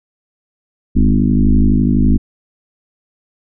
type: tone with frequency modulation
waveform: sine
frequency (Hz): 130.81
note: C3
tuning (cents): 0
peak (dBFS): -8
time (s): 0.95-2.18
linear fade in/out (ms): 20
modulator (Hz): 52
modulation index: 2.9
effects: none

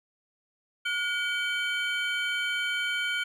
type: tone cluster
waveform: triangle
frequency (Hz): 1445 / 2283 / 3088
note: F#6 / D7 / G7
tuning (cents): -41 / -50 / -27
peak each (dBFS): -28 / -31 / -31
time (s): 0.85-3.24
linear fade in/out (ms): 10
effects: none

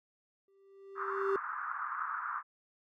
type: tone with exponential growth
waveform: triangle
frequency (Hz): 392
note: G4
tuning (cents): 0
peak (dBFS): -25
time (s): 0.48-1.36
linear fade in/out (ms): 2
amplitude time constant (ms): 190
type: band-pass noise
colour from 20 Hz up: white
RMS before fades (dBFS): -38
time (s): 0.95-2.43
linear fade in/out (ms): 50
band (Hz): 1100 to 1400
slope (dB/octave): 48
effects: none

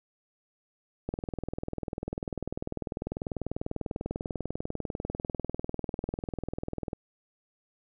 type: click train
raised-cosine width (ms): 2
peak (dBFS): -19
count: 119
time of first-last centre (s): 1.09-6.932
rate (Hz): 20.2
effects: none

